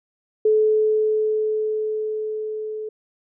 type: tone with level ramp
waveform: sine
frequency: 431.4 Hz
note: A4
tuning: 34 cents flat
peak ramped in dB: -13 to -27 dBFS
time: 0.45-2.89 s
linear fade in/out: 5 ms
effects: none